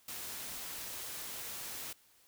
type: noise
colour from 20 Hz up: white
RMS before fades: -43 dBFS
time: 0.08-1.93 s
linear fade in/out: 5 ms
effects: white hiss -66 dBFS RMS until 2.27 s